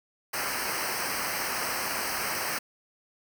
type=noise with comb filter; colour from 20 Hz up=pink; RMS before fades=-31 dBFS; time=0.33-2.59 s; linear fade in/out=10 ms; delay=0.28 ms; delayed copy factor=-1; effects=none